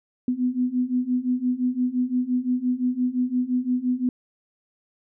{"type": "beating tone pair", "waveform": "sine", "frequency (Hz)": [246.9, 252.7], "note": ["B3", "B3"], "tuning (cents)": [0, 40], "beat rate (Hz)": 5.8, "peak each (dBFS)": [-25, -23], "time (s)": [0.28, 4.09], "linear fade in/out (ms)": 2, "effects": []}